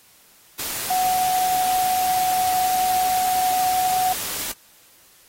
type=tone in noise; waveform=sine; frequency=740 Hz; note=F#5; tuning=in tune; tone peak=-18 dBFS; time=0.9-4.13 s; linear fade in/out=5 ms; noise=white; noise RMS=-28 dBFS; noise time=0.59-4.52 s; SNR=+7 dB; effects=white hiss -53 dBFS RMS until 5.28 s + AAC 48 kbps